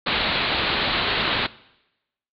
white low-pass noise, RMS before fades -23 dBFS, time 0.06-1.47 s, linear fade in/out 10 ms, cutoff 4300 Hz, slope 96 dB/octave, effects noise-tail reverb RT60 0.9 s tail -20 dB re dry

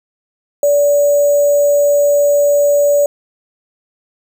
sine tone with sample-and-hold, 577 Hz, D5, 31 cents flat, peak -8 dBFS, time 0.63-3.06 s, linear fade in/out 2 ms, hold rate 7350 Hz, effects none

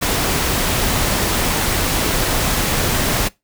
pink noise, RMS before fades -18 dBFS, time 0.01-3.29 s, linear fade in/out 20 ms, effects noise-tail reverb RT60 0.2 s tail -22 dB re dry

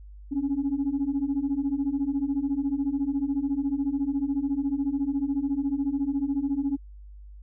sine beating tone pair, 270 / 284 Hz, C#4 / C#4, -45 / +42 cents, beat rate 14 Hz, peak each -27 / -25 dBFS, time 0.31-6.77 s, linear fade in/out 20 ms, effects tanh soft clip ceiling -19 dBFS + added 50 Hz sine -42 dBFS peak until 7.42 s

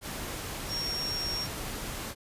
sine tone in noise, 5550 Hz, F8, 12 cents flat, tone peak -31 dBFS, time 0.68-1.48 s, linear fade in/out 50 ms, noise pink, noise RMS -37 dBFS, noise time 0.01-2.15 s, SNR +3 dB, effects resampled to 32000 Hz

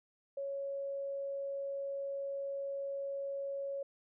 sine tone, 554.4 Hz, C#5, in tune, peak -36 dBFS, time 0.37-3.83 s, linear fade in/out 5 ms, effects none

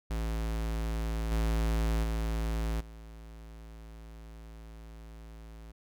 square tone with level steps, 55.3 Hz, A1, 9 cents sharp, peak -31 / -27 / -30 / -46 dBFS, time 0.1-5.72 s, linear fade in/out 10 ms, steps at 1.31 / 2.03 / 2.8 s, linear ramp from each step 10 ms, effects none

